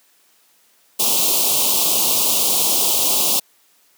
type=band-stop noise; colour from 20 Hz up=white; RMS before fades=-17 dBFS; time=0.99-3.4 s; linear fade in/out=10 ms; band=1100 to 2700 Hz; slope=48 dB/octave; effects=white hiss -57 dBFS RMS until 3.97 s + high-pass 200 Hz 12 dB/octave